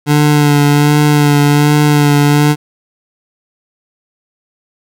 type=tone with vibrato; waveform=25% pulse; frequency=146.83 Hz; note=D3; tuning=in tune; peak=-3 dBFS; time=0.06-2.56 s; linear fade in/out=50 ms; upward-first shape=sine; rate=1.3 Hz; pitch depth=24 cents each way; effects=none